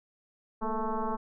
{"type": "tone with frequency modulation", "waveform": "sine", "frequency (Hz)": 433.4, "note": "A4", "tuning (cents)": -26, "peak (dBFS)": -28, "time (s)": [0.61, 1.17], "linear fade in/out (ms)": 20, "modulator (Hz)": 222, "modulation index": 3.3, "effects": []}